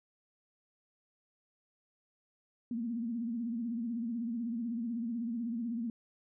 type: tone with vibrato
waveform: sine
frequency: 233.1 Hz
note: A#3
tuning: in tune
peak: -33 dBFS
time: 2.71-5.9 s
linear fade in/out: 2 ms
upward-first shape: sine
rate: 16 Hz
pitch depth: 91 cents each way
effects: none